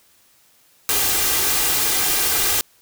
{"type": "noise with comb filter", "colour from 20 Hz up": "white", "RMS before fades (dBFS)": -19, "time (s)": [0.89, 2.61], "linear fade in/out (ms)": 0, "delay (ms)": 2.5, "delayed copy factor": 0.55, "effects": ["white hiss -56 dBFS RMS until 2.81 s"]}